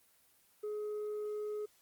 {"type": "tone with tanh clipping", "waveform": "sine", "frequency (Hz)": 421.4, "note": "G#4", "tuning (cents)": 25, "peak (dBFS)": -37, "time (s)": [0.63, 1.66], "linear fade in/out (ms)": 10, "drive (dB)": 2, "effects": ["white hiss -68 dBFS RMS until 1.81 s", "Opus 24 kbps"]}